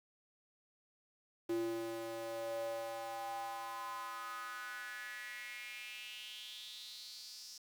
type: tone with high-pass filter sweep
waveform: square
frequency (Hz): 114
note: A#2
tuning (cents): -38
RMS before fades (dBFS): -44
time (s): 1.49-7.58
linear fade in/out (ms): 5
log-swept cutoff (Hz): 340 to 5400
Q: 5.4
effects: 10-bit

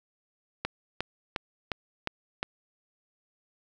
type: click train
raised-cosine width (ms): 0.3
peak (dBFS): -13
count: 6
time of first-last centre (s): 0.65-2.429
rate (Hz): 2.81
effects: none

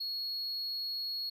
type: tone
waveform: triangle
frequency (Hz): 4328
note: C#8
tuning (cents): -42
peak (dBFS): -33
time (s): 0-1.3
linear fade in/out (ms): 10
effects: none

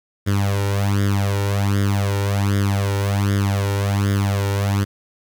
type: tone with flanger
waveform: sawtooth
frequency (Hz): 99.9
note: G2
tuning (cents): +33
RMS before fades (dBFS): -19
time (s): 0.26-4.85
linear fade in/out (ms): 20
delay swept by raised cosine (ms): 0.58 to 2.18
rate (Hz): 1.3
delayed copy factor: +0.8
effects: 8-bit

